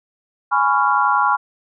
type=chord; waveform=sine; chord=C# dominant seventh; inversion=second; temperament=just; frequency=831.5 / 997.9 / 1108.7 / 1385.9 Hz; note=G#5 / B5 / C#6 / E#6; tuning=+2 / +18 / 0 / -14 cents; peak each=-19 dBFS; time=0.51-1.37 s; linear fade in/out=20 ms; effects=none